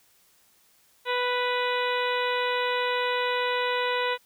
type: harmonic tone with a mistuned harmonic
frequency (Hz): 493.9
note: B4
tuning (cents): 0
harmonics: 1 / 2 / 3 / 4 / 5 / 6 / 7 / 8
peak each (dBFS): -28 / -29 / -33 / -33 / -35 / -37 / -38 / -37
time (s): 1.05-4.18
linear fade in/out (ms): 50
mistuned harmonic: 8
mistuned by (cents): -23
effects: white hiss -62 dBFS RMS until 4.25 s